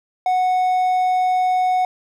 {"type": "tone", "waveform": "triangle", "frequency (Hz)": 737, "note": "F#5", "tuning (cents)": -7, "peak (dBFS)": -13, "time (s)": [0.26, 1.85], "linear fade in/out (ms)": 2, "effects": []}